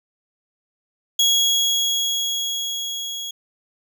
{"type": "tone with level ramp", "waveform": "30% pulse", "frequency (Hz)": 3322, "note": "G#7", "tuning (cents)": 0, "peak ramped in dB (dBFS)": [-11, -25], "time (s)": [1.19, 3.31], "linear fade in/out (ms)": 5, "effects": []}